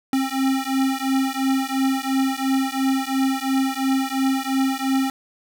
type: beating tone pair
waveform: square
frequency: 265.4 / 268.3 Hz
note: C4 / C4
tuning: +25 / +44 cents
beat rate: 2.9 Hz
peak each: -23 dBFS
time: 0.13-5.1 s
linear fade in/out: 2 ms
effects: none